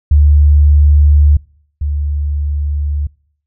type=tone pair in turn; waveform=sine; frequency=73.42 / 72.95 Hz; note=D2 / D2; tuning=0 / -11 cents; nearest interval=unison; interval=11 cents; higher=first; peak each=-4 / -13 dBFS; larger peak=first; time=0.11-1.37 / 1.81-3.07 s; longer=neither; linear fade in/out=5 ms; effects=noise-tail reverb RT60 0.6 s tail -26 dB re dry